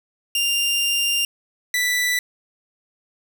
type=tone pair in turn; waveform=sawtooth; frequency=2794 / 1975.7 Hz; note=F7 / B6; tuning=0 / 0 cents; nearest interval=tritone; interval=600 cents; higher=first; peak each=-15 dBFS; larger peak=neither; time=0.35-1.25 / 1.74-2.19 s; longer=first; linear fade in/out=2 ms; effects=7-bit